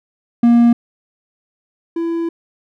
triangle tone pair in turn, 236.3 / 334.2 Hz, A#3 / E4, +24 / +24 cents, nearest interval tritone, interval 600 cents, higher second, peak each -5 / -15 dBFS, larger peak first, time 0.43-0.73 / 1.96-2.29 s, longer second, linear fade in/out 5 ms, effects none

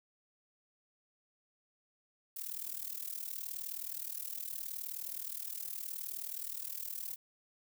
violet noise with amplitude modulation, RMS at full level -38 dBFS, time 2.36-7.16 s, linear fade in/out 10 ms, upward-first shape sine, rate 39.2 Hz, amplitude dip 85%, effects none

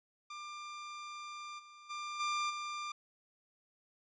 sawtooth tone with level steps, 1192 Hz, D6, 25 cents sharp, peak -40 / -50 / -36 / -29 / -35 dBFS, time 0.3-2.92 s, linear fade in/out 5 ms, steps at 1.58 / 1.89 / 2.19 / 2.49 s, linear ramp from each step 20 ms, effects resampled to 16000 Hz

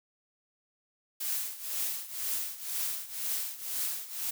blue noise with tremolo, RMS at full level -31 dBFS, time 1.2-4.31 s, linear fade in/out 10 ms, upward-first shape triangle, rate 2 Hz, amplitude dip 85%, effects none

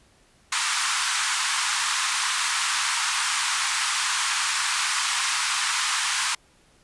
pink band-pass noise, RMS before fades -25 dBFS, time 0.52-6.35 s, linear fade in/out 5 ms, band 950 to 10000 Hz, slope 48 dB/octave, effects pink hiss -59 dBFS RMS until 6.83 s + resampled to 24000 Hz

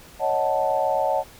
sine chord, D# half-diminished seventh, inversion third, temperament equal, 554.4 / 622.3 / 740 / 880 Hz, C#5 / D#5 / F#5 / A5, 0 / 0 / 0 / 0 cents, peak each -25 dBFS, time 0.19-1.24 s, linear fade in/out 50 ms, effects pink hiss -47 dBFS RMS until 1.39 s

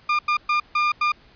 30% pulse tone bursts at uneven times, 1204 Hz, D6, 43 cents sharp, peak -15 dBFS, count 5, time 0.09-0.19 / 0.28-0.37 / 0.49-0.6 / 0.75-0.92 / 1.01-1.12 s, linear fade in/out 5 ms, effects pink hiss -53 dBFS RMS until 1.35 s + resampled to 11025 Hz

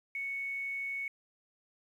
sine tone with quantisation, 2217 Hz, C#7, in tune, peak -34 dBFS, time 0.15-1.08 s, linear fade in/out 2 ms, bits 10, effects resampled to 32000 Hz

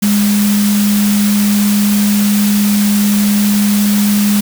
sine tone in noise, 205.6 Hz, G#3, 17 cents flat, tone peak -9 dBFS, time 0.02-4.41 s, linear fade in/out 10 ms, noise white, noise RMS -20 dBFS, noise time 0.02-4.41 s, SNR +8 dB, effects none

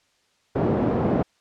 pink band-pass noise, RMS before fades -22 dBFS, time 0.55-1.23 s, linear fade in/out 10 ms, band 150 to 560 Hz, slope 12 dB/octave, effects white hiss -65 dBFS RMS until 1.4 s + low-pass 6000 Hz 12 dB/octave

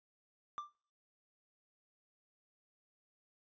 triangle tone with exponential decay, 1182 Hz, D6, 11 cents sharp, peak -34 dBFS, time 0.58-0.75 s, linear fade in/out 0 ms, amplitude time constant 35 ms, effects noise-tail reverb RT60 0.4 s tail -19 dB re dry + resampled to 16000 Hz

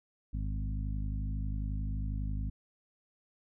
harmonic tone with a mistuned harmonic, 51.91 Hz, G#1, in tune, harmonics 1 / 2 / 3 / 4 / 5, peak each -33 / -39 / -43 / -45 / -47 dBFS, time 0.33-2.5 s, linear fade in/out 10 ms, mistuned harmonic 1, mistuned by +52 cents, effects none

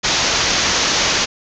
white low-pass noise, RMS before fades -17 dBFS, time 0.03-1.26 s, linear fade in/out 20 ms, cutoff 6700 Hz, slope 96 dB/octave, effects none

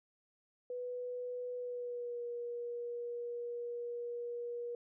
sine tone with pitch glide, 493.9 to 477.9 Hz, B4 to A#4, 0 to +43 cents, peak -38 dBFS, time 0.7-4.75 s, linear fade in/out 2 ms, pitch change -57 cents, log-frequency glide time 1.56-2.23 s, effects none

